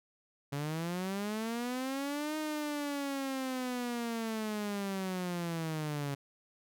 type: linear two-way sweep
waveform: sawtooth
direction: up then down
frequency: 138.59 to 310.4 to 138.59 Hz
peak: -30 dBFS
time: 0.52-6.15 s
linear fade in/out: 10 ms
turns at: 2.37 s
effects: none